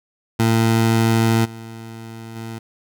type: tone with level steps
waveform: 20% pulse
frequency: 113.3 Hz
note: A#2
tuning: 49 cents flat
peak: -9 / -28 / -24 dBFS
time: 0.39-2.59 s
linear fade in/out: 10 ms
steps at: 1.44 / 2.35 s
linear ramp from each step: 20 ms
effects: none